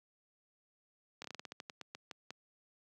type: slowing click train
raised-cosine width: 0.2 ms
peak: -27 dBFS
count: 14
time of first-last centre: 1.22-2.306 s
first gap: 24 ms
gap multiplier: 1.19
effects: high-pass 150 Hz 12 dB/octave